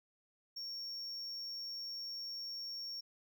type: tone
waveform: triangle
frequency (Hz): 5510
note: F8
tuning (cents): -24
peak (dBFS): -40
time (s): 0.56-3.01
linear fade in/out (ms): 10
effects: none